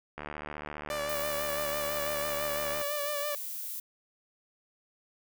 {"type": "click train", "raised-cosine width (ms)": 0.5, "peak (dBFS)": -23, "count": 198, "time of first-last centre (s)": [0.18, 2.814], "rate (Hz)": 74.8}
{"type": "tone with vibrato", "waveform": "sawtooth", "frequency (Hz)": 584, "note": "D5", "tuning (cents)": -10, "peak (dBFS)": -28, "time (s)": [0.9, 3.35], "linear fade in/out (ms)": 2, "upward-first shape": "sine", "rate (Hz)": 6, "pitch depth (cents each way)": 38}
{"type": "noise", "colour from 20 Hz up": "violet", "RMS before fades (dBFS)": -38, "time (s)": [1.09, 3.8], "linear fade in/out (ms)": 5}
{"effects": []}